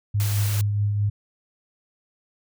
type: tone with tremolo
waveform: sine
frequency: 103 Hz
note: G#2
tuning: 14 cents flat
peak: -18 dBFS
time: 0.14-1.1 s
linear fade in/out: 10 ms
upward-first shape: triangle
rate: 4.7 Hz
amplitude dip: 35%
type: noise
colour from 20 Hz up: white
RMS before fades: -32 dBFS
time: 0.2-0.61 s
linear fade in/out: 0 ms
effects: none